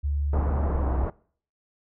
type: tone with pitch glide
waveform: sine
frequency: 72.1 to 64.98 Hz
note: D2 to C2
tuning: -31 to -11 cents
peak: -23 dBFS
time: 0.03-1.06 s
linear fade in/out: 20 ms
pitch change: -180 cents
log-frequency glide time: 0.62-0.93 s
type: low-pass noise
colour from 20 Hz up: pink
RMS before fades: -30 dBFS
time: 0.33-1.1 s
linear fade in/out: 2 ms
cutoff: 1100 Hz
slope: 24 dB/octave
effects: noise-tail reverb RT60 0.5 s tail -22 dB re dry